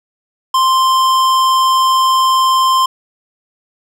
sine tone with tanh clipping, 1046.5 Hz, C6, in tune, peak -11 dBFS, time 0.54-2.86 s, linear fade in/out 5 ms, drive 18 dB, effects none

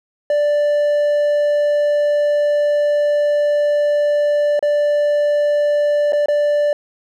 triangle tone with dropouts, 587.3 Hz, D5, in tune, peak -11 dBFS, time 0.3-6.73 s, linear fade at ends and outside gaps 2 ms, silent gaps 4.593-4.626 / 6.123-6.131 / 6.259-6.284 s, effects none

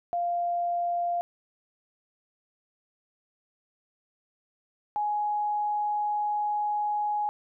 sine tone pair in turn, 696 / 835.4 Hz, F5 / G#5, -6 / +10 cents, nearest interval minor third, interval 316 cents, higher second, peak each -25 dBFS, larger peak neither, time 0.13-1.21 / 4.96-7.29 s, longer second, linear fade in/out 0 ms, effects none

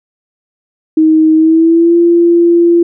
sine tone with pitch glide, 315.4 to 342 Hz, D#4 to F4, +24 to -36 cents, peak -4 dBFS, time 0.97-2.83 s, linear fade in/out 5 ms, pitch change +140 cents, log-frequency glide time 1.35-1.96 s, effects none

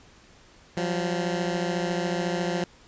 15% pulse beating tone pair, 174.1 / 188.1 Hz, F3 / F#3, -5 / +29 cents, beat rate 14 Hz, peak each -20 / -25 dBFS, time 0.77-2.64 s, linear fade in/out 2 ms, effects pink hiss -54 dBFS RMS until 2.87 s + resampled to 16000 Hz

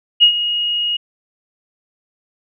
sine tone with ADSR envelope, 2877 Hz, F#7, 49 cents flat, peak -4 dBFS, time 0.2-0.97 s, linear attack 29 ms, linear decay 89 ms, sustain -12 dB, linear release 9 ms, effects none

